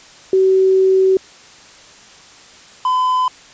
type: tone pair in turn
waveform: sine / triangle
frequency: 379.7 / 1013.7 Hz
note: F#4 / B5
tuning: +45 / +45 cents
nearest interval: octave + perfect fourth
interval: 1700 cents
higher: second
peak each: -9 / -11 dBFS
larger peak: first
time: 0.33-1.17 / 2.85-3.28 s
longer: first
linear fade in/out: 2 ms
effects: white hiss -42 dBFS RMS until 3.53 s + resampled to 16000 Hz